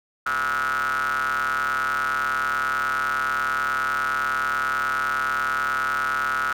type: ring-modulated tone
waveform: 45% pulse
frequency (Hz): 69.5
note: C#2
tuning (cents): +5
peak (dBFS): -19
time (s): 0.26-6.53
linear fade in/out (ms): 5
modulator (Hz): 1370
effects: none